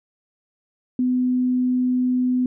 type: tone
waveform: sine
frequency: 251.6 Hz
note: B3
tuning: 32 cents sharp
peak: -17 dBFS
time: 0.99-2.46 s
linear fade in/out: 2 ms
effects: none